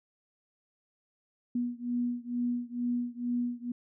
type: beating tone pair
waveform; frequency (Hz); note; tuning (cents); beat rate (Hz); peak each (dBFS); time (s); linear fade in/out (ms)
sine; 241.6 / 243.8; B3 / B3; -38 / -22; 2.2; -32 / -33; 1.55-3.72; 5
effects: none